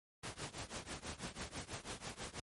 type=noise with tremolo; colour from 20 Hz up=pink; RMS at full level=-42 dBFS; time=0.23-2.4 s; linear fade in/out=5 ms; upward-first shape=triangle; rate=6.1 Hz; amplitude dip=95%; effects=high-pass 60 Hz 12 dB/octave + MP3 48 kbps